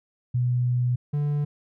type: tone pair in turn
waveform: sine / triangle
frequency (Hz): 123.47 / 146.32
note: B2 / D3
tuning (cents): 0 / -6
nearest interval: minor third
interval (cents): 294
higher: second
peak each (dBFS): -20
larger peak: neither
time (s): 0.34-0.96 / 1.13-1.45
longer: first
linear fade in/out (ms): 10
effects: none